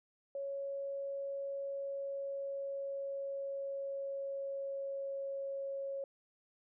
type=tone with pitch glide; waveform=sine; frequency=554.4 to 549.3 Hz; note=C#5 to C#5; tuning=0 to -16 cents; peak=-37 dBFS; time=0.35-6.04 s; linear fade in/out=2 ms; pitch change=-16 cents; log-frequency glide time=1.6-5.47 s; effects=none